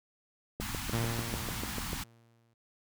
click train, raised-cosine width 2 ms, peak -23 dBFS, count 10, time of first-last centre 0.6-1.931 s, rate 6.76 Hz
pink band-stop noise, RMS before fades -38 dBFS, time 0.6-2.04 s, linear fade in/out 10 ms, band 280 to 790 Hz, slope 48 dB/octave
sawtooth tone with exponential decay, 115.9 Hz, A#2, 10 cents flat, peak -25 dBFS, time 0.93-2.54 s, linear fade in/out 5 ms, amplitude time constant 350 ms
effects none

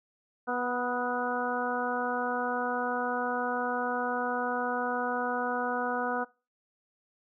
harmonic tone with a mistuned harmonic, 245.8 Hz, B3, 8 cents flat, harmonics 1 / 2 / 3 / 4 / 5 / 6, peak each -36 / -34 / -33 / -37 / -36 / -35 dBFS, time 0.47-6.25 s, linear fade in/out 20 ms, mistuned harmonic 5, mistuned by +27 cents, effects noise-tail reverb RT60 0.3 s tail -22 dB re dry

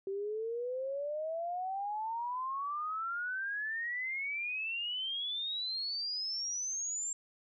sine exponential sweep, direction up, 384.2 to 7459 Hz, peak -34 dBFS, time 0.07-7.13 s, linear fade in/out 2 ms, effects none

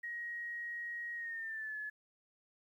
sine tone with pitch glide, 1889 to 1712.3 Hz, A#6 to A6, +22 to -48 cents, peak -39 dBFS, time 0.03-1.9 s, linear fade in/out 10 ms, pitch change -170 cents, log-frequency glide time 1.15-1.78 s, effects 12-bit

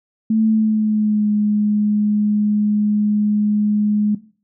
sine tone with pitch glide, 220 to 209.3 Hz, A3 to G#3, 0 to +14 cents, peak -13 dBFS, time 0.3-4.15 s, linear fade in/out 5 ms, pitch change -86 cents, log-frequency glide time 0.45-1.3 s, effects noise-tail reverb RT60 0.4 s tail -17 dB re dry

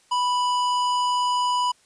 sine tone with tanh clipping, 987.8 Hz, B5, in tune, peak -22 dBFS, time 0.11-1.72 s, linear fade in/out 10 ms, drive 17 dB, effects white hiss -59 dBFS RMS until 1.85 s + resampled to 22050 Hz

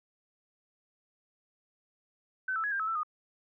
sine tone with pitch steps, 1523 / 1319 / 1675 / 1594 / 1295 / 1330 / 1233 Hz, F#6 / E6 / G#6 / G6 / E6 / E6 / D#6, +50 / +1 / +14 / +28 / -31 / +15 / -16 cents, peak -29 dBFS, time 2.48-3.033 s, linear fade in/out 5 ms, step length 79 ms, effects none

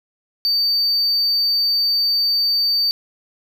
triangle tone, 4600 Hz, D8, 37 cents flat, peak -14 dBFS, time 0.45-2.91 s, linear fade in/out 0 ms, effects none

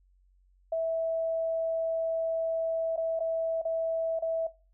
sine tone with dropouts, 654 Hz, E5, 14 cents flat, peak -26 dBFS, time 0.72-4.47 s, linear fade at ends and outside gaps 5 ms, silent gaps 2.962-2.976 / 3.193-3.204 / 3.617-3.651 / 4.191-4.222 s, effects noise-tail reverb RT60 0.3 s tail -18 dB re dry + added 46 Hz sine -61 dBFS peak until 4.73 s

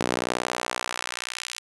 sawtooth tone with high-pass filter sweep, 61 Hz, B1, 21 cents flat, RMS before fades -30 dBFS, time 0-1.59 s, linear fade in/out 5 ms, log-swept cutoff 270 to 3200 Hz, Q 0.85, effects resampled to 24000 Hz + 8-bit

